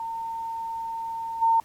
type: tone with level steps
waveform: sine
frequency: 910 Hz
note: A#5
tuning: 42 cents flat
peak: -29 / -17 dBFS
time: 0-1.6 s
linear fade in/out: 2 ms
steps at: 1.41 s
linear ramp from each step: 20 ms
effects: pink hiss -56 dBFS RMS until 1.64 s + AAC 64 kbps